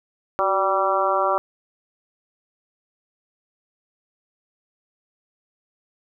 harmonic tone with a mistuned harmonic, 193.8 Hz, G3, 20 cents flat, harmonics 2 / 3 / 4 / 5 / 6 / 7, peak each -28 / -23 / -25 / -26 / -23 / -27 dBFS, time 0.39-1.38 s, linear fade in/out 0 ms, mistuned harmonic 2, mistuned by -56 cents, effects none

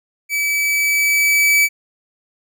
45% pulse tone with level ramp, 2297 Hz, D7, 39 cents flat, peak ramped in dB -17 to -10 dBFS, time 0.29-1.69 s, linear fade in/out 50 ms, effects none

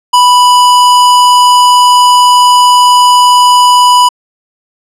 square tone, 987.8 Hz, B5, in tune, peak -3 dBFS, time 0.13-4.09 s, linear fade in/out 10 ms, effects low-pass 10000 Hz 12 dB/octave

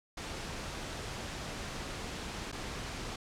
pink noise with dropouts, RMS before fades -40 dBFS, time 0.17-3.16 s, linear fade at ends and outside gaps 5 ms, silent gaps 2.517-2.525 s, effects low-pass 7000 Hz 12 dB/octave

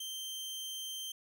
sawtooth tone, 3136 Hz, G7, in tune, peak -36 dBFS, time 0-1.12 s, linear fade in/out 5 ms, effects none

